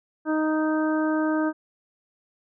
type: harmonic tone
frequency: 311.1 Hz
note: D#4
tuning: in tune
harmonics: 1 / 2 / 3 / 4 / 5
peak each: -22 / -29 / -33 / -34 / -33 dBFS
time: 0.25-1.53 s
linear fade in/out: 50 ms
effects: none